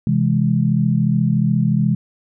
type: chord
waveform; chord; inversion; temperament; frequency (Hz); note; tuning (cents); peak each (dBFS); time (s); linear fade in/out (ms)
sine; C augmented; none; equal; 130.81 / 164.81 / 207.7; C3 / E3 / G#3; 0 / 0 / 0; -18; 0.07-1.95; 2
effects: none